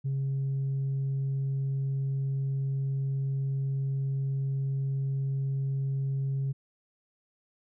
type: tone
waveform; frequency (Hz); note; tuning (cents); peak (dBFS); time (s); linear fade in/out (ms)
sine; 136.1; C#3; -31; -25; 0.04-6.53; 20
effects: tanh soft clip ceiling -25 dBFS